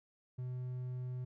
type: tone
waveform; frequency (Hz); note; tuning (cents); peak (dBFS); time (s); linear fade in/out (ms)
triangle; 126; B2; +35; -36; 0.38-1.25; 10
effects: none